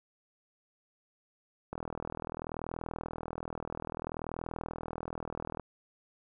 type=click train; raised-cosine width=1 ms; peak=-23 dBFS; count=158; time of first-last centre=1.73-5.597 s; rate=40.6 Hz; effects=none